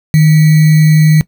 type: tone with sample-and-hold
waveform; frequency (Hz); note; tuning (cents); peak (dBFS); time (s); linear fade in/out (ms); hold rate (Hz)
sine; 155.56; D#3; 0; -3; 0.14-1.21; 0; 2100
effects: noise-tail reverb RT60 0.1 s tail -19 dB re dry